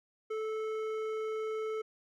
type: tone with hard clipping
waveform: sine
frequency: 436.8 Hz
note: A4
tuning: 13 cents flat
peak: -35 dBFS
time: 0.3-1.82 s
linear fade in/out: 10 ms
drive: 10 dB
effects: none